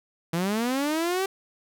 sawtooth linear sweep, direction up, 161.4 to 392 Hz, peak -20 dBFS, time 0.33-1.26 s, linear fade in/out 5 ms, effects none

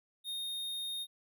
square tone, 3696 Hz, A#7, 16 cents flat, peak -37 dBFS, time 0.24-1.07 s, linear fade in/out 50 ms, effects none

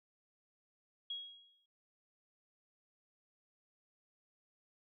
sine tone with exponential decay, 3301 Hz, G#7, 11 cents flat, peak -37 dBFS, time 1.1-1.66 s, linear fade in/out 5 ms, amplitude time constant 120 ms, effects none

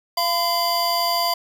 square tone cluster, 689 / 1011 / 4732 Hz, F5 / B5 / D8, -24 / +40 / +12 cents, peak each -24 dBFS, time 0.17-1.34 s, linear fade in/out 5 ms, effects none

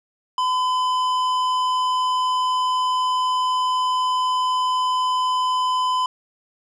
sine tone with tanh clipping, 1012 Hz, B5, 42 cents sharp, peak -20 dBFS, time 0.38-6.06 s, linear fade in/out 2 ms, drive 12 dB, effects none

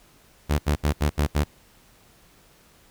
sawtooth tone bursts, 73.9 Hz, D2, 11 cents sharp, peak -15 dBFS, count 6, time 0.49-1.445 s, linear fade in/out 20 ms, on 100 ms, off 71 ms, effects pink hiss -56 dBFS RMS until 2.9 s

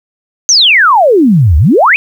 sine exponential two-way sweep, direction down then up, 6510 to 69.3 to 2658 Hz, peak -3 dBFS, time 0.49-1.96 s, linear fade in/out 0 ms, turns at 1.57 s, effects 7-bit

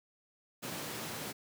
pink high-pass noise, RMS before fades -41 dBFS, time 0.62-1.33 s, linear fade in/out 20 ms, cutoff 120 Hz, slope 24 dB/octave, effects none

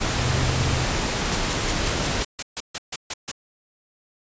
pink noise, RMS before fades -24 dBFS, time 0-2.24 s, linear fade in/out 20 ms
triangle chord, E augmented, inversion none, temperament just, 82.41 / 103.01 / 128.76 Hz, E2 / G#2 / B#2, 0 / -14 / -27 cents, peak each -25 / -29 / -23 dBFS, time 0.15-0.87 s, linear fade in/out 50 ms
white noise bursts, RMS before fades -27 dBFS, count 12, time 1.32-3.316 s, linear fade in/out 5 ms, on 38 ms, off 140 ms
effects resampled to 16000 Hz

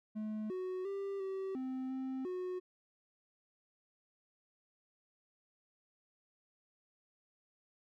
triangle tone with pitch steps, 214.9 / 370 / 394.8 / 384.2 / 259.8 / 262.5 / 365.5 Hz, A3 / F#4 / G4 / G4 / C4 / C4 / F#4, -41 / 0 / +12 / -35 / -12 / +6 / -21 cents, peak -35 dBFS, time 0.15-2.6 s, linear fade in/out 20 ms, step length 350 ms, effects none

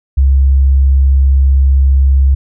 sine tone, 67.6 Hz, C#2, 43 cents flat, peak -5 dBFS, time 0.17-2.35 s, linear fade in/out 10 ms, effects none

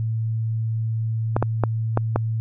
clicks, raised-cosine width 1 ms, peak -5 dBFS, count 5, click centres 1.365 / 1.426 / 1.637 / 1.974 / 2.16 s, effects added 112 Hz sine -21 dBFS peak until 2.4 s

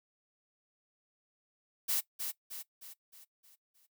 blue noise with echo, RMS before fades -31 dBFS, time 1.88-2.01 s, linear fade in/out 20 ms, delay 310 ms, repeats 6, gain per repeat -6 dB, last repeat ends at 3.87 s, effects noise-tail reverb RT60 0.1 s tail -18 dB re dry

